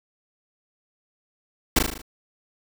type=noise with echo; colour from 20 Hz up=pink; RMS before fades=-17 dBFS; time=1.76-1.79 s; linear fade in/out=5 ms; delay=38 ms; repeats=6; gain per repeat=-4 dB; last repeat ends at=2.018 s; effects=none